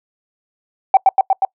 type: tone with echo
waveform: sine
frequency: 770 Hz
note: G5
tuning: 31 cents flat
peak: -3 dBFS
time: 0.94-0.97 s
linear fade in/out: 2 ms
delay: 120 ms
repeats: 4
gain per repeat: -2 dB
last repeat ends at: 1.45 s
effects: noise-tail reverb RT60 0.1 s tail -25 dB re dry + tanh soft clip ceiling -1 dBFS